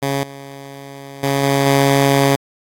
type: tone with level steps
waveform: 10% pulse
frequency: 138.59 Hz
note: C#3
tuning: in tune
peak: -9 / -24 / -7 / -5 / -3 dBFS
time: 0.02-2.36 s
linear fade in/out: 10 ms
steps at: 0.23 / 1.23 / 1.43 / 1.66 s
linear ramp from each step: 5 ms
effects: AAC 64 kbps

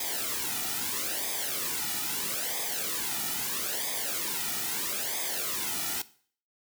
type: noise with flanger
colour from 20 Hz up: white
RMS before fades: -32 dBFS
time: 0-6.02 s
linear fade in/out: 5 ms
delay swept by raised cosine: 0.7 to 1.9 ms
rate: 0.77 Hz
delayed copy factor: -0.75
effects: noise-tail reverb RT60 0.5 s tail -18 dB re dry

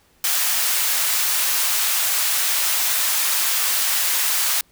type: high-pass noise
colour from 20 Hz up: white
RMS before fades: -20 dBFS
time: 0.24-4.61 s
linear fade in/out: 2 ms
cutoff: 900 Hz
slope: 12 dB/octave
effects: pink hiss -58 dBFS RMS until 4.71 s

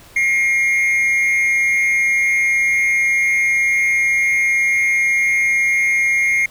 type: tone with amplitude modulation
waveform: triangle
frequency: 2140 Hz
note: C7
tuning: 38 cents sharp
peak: -9 dBFS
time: 0.16-6.46 s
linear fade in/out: 5 ms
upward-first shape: sine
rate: 218 Hz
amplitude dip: 55%
effects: pink hiss -44 dBFS RMS until 6.5 s

